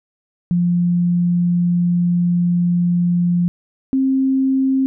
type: tone pair in turn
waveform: sine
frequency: 174.9 / 266 Hz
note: F3 / C4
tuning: +3 / +29 cents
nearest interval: perfect fifth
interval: 726 cents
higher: second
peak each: -13 dBFS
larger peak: neither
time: 0.51-3.48 / 3.93-4.86 s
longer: first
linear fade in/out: 0 ms
effects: none